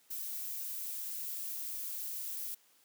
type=noise; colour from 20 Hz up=violet; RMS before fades=-40 dBFS; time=0.1-2.55 s; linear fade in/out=10 ms; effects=white hiss -67 dBFS RMS until 2.84 s + high-pass 200 Hz 12 dB/octave